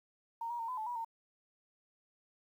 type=tone with pitch steps; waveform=sine; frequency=922 / 952 / 915 / 1010 / 871 / 969 / 912 Hz; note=A#5 / A#5 / A#5 / B5 / A5 / B5 / A#5; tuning=-19 / +36 / -32 / +39 / -18 / -33 / -38 cents; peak=-36 dBFS; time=0.41-1.047 s; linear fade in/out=5 ms; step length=91 ms; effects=11-bit